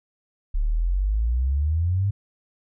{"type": "exponential sweep", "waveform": "sine", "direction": "up", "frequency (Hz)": [34.65, 102.7], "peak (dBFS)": -19, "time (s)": [0.54, 2.11], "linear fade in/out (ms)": 10, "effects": []}